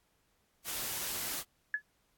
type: noise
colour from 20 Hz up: white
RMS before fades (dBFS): -37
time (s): 0.64-1.44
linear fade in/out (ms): 50
type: tone with exponential decay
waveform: sine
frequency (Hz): 1705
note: G#6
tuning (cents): +45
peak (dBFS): -25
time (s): 1.74-1.82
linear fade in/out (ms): 2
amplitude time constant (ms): 17
effects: pink hiss -74 dBFS RMS until 2.17 s + AAC 64 kbps